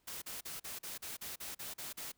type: noise bursts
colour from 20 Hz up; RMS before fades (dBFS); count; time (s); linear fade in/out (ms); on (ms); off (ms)
white; -44; 11; 0.07-2.12; 10; 150; 40
effects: pink hiss -75 dBFS RMS until 2.17 s